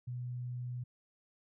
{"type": "tone", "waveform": "sine", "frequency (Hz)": 123.47, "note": "B2", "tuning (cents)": 0, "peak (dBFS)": -37, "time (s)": [0.07, 0.84], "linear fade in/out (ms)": 10, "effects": []}